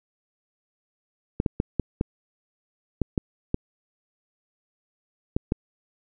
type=clicks; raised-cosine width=3 ms; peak=-9 dBFS; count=10; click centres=1.401 / 1.462 / 1.601 / 1.797 / 2.011 / 3.017 / 3.178 / 3.544 / 5.365 / 5.521 s; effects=none